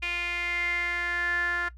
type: tone with band-pass filter sweep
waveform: sawtooth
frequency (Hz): 349.2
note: F4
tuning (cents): 0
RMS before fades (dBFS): -29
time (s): 0.02-1.69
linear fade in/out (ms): 10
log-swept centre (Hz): 2500 to 1600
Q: 8.5
effects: noise-tail reverb RT60 0.1 s tail -17 dB re dry + added 60 Hz sine -44 dBFS peak until 1.77 s